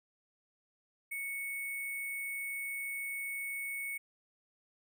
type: tone with sample-and-hold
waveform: sine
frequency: 2217 Hz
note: C#7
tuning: in tune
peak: -36 dBFS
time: 1.11-3.98 s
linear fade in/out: 10 ms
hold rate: 11025 Hz
effects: none